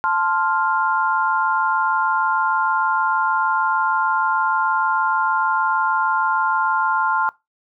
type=chord; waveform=sine; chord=F major; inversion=first; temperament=equal; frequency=880 / 1046.5 / 1396.9 Hz; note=A5 / C6 / F6; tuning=0 / 0 / 0 cents; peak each=-21 dBFS; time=0.04-7.29 s; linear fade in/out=0 ms; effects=noise-tail reverb RT60 0.2 s tail -21 dB re dry